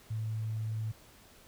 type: tone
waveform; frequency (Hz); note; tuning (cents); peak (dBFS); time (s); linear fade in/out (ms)
sine; 110; A2; 0; -32; 0.1-0.92; 10
effects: pink hiss -58 dBFS RMS until 1.47 s